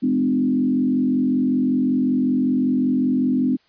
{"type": "tone with frequency modulation", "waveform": "sine", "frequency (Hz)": 254.4, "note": "C4", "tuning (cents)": -48, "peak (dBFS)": -16, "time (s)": [0.02, 3.57], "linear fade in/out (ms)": 20, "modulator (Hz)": 45.3, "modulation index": 0.96, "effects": ["white hiss -60 dBFS RMS until 3.68 s", "resampled to 11025 Hz"]}